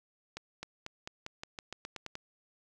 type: accelerating click train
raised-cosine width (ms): 0.2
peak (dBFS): -23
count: 12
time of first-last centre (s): 0.37-2.154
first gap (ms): 260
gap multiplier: 0.9
effects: none